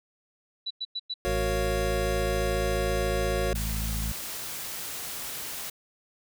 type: tone bursts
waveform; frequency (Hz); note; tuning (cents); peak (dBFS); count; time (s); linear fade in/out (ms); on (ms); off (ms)
sine; 3950; B7; 0; -29; 4; 0.66-1.141; 10; 46; 99
type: chord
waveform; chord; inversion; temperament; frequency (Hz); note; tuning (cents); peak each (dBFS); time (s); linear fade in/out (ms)
square; Gb major seventh; none; equal; 370 / 466.2 / 554.4 / 698.5; Gb4 / Bb4 / Db5 / F5; 0 / 0 / 0 / 0; -32 / -34 / -32 / -36; 1.25-3.53; 0
type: harmonic tone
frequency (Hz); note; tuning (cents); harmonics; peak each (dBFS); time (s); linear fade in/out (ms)
54.3; A1; -22; 1 / 2 / 3 / 4; -29 / -37 / -38 / -40; 1.26-4.12; 5
type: noise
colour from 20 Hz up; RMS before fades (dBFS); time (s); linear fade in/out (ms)
white; -36; 3.55-5.7; 5
effects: none